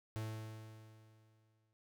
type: tone with exponential decay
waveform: 45% pulse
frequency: 109.6 Hz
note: A2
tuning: 6 cents flat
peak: -38 dBFS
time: 0.16-1.73 s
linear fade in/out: 0 ms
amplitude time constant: 340 ms
effects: none